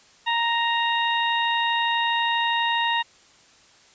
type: harmonic tone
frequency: 932.3 Hz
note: A#5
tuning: in tune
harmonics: 1 / 2 / 3 / 4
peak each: -23 / -26 / -28 / -29 dBFS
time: 0.26-3.03 s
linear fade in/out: 20 ms
effects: white hiss -54 dBFS RMS until 3.94 s + resampled to 16000 Hz